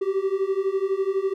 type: beating tone pair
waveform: triangle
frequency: 380.3 / 392.3 Hz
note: F#4 / G4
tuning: +48 / +1 cents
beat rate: 12 Hz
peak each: -23 / -22 dBFS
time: 0.01-1.34 s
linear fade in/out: 10 ms
effects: none